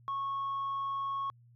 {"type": "tone", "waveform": "sine", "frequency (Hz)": 1100, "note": "C#6", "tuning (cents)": -14, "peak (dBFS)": -30, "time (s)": [0.08, 1.3], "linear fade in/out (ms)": 0, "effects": ["tanh soft clip ceiling -30 dBFS", "added 119 Hz sine -57 dBFS peak until 1.55 s"]}